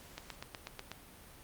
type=click train; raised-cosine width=0.2 ms; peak=-24 dBFS; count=7; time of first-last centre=0.18-0.916 s; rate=8.15 Hz; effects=pink hiss -55 dBFS RMS until 1.43 s + Opus 48 kbps